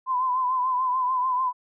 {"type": "tone with vibrato", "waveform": "sine", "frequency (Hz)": 1017, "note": "C6", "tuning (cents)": -50, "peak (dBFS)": -21, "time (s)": [0.06, 1.53], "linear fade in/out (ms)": 50, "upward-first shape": "triangle", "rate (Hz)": 6.8, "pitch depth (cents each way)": 63, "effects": []}